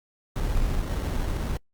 brown noise with sample-and-hold, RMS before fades -26 dBFS, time 0.36-1.57 s, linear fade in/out 0 ms, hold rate 2450 Hz, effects noise-tail reverb RT60 0.1 s tail -26 dB re dry + Opus 48 kbps

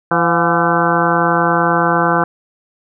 harmonic tone with a mistuned harmonic, 169 Hz, E3, 43 cents sharp, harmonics 1 / 2 / 3 / 4 / 5 / 6 / 7 / 8 / 9, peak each -20 / -20 / -20 / -20 / -20 / -20 / -20 / -20 / -20 dBFS, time 0.11-2.24 s, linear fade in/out 2 ms, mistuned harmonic 4, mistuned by +71 cents, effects none

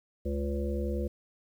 harmonic tone with a mistuned harmonic, 71 Hz, C#2, 42 cents sharp, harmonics 1 / 3 / 5 / 7 / 8, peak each -31 / -36 / -37 / -37 / -42 dBFS, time 0.25-1.08 s, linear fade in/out 10 ms, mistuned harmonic 5, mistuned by -26 cents, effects 10-bit

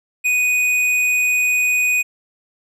sine tone with hard clipping, 2485 Hz, D#7, 3 cents flat, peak -16 dBFS, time 0.24-2.03 s, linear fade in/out 20 ms, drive 9 dB, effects none

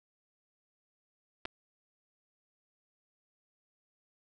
clicks, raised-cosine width 0.3 ms, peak -22 dBFS, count 2, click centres 1.453 / 1.456 s, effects none

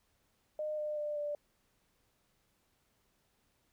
sine tone with pitch steps, 610 / 602.6 / 595.4 / 588.2 Hz, D#5 / D5 / D5 / D5, -34 / +44 / +24 / +3 cents, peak -34 dBFS, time 0.59-1.35 s, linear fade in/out 2 ms, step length 190 ms, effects pink hiss -75 dBFS RMS until 3.72 s

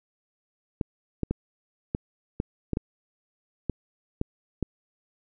clicks, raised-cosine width 3 ms, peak -13 dBFS, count 10, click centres 0.812 / 1.233 / 1.31 / 1.949 / 2.401 / 2.733 / 2.771 / 3.697 / 4.214 / 4.627 s, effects none

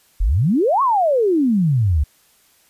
sine exponential two-way sweep, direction up then down, 37.55 to 1135 to 67 Hz, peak -13 dBFS, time 0.2-2.04 s, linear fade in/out 10 ms, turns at 0.82 s, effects white hiss -56 dBFS RMS until 2.69 s + resampled to 32000 Hz

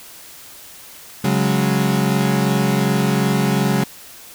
35% pulse chord, C# suspended fourth, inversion none, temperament equal, 138.59 / 185 / 207.7 Hz, C#3 / F#3 / G#3, 0 / 0 / 0 cents, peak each -18 dBFS, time 1.24-3.84 s, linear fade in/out 5 ms, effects white hiss -40 dBFS RMS until 4.34 s

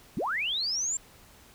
sine linear sweep, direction up, 129 to 7459 Hz, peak -27 dBFS, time 0.17-0.97 s, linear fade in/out 2 ms, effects pink hiss -55 dBFS RMS until 1.54 s

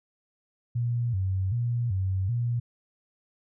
sine tone with vibrato, 106.4 Hz, G#2, 42 cents sharp, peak -24 dBFS, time 0.75-2.6 s, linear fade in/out 10 ms, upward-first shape square, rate 1.3 Hz, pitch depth 200 cents each way, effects none

